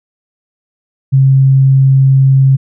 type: tone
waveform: sine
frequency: 134.5 Hz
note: C3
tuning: 48 cents sharp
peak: -4 dBFS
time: 1.12-2.57 s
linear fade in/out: 20 ms
effects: none